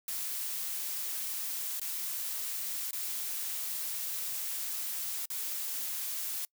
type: noise with dropouts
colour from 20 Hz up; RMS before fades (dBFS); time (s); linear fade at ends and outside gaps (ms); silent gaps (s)
blue; -36; 0.08-6.45; 1; 1.797-1.815 / 2.909-2.93 / 5.256-5.302
effects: noise-tail reverb RT60 0.1 s tail -26 dB re dry